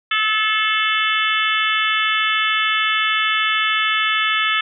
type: harmonic tone with a mistuned harmonic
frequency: 433.3 Hz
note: A4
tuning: 27 cents flat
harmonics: 3 / 4 / 5 / 6 / 7 / 8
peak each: -21 / -22 / -23 / -24 / -24 / -25 dBFS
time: 0.11-4.61 s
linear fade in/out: 5 ms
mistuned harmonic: 6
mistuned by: +35 cents
effects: none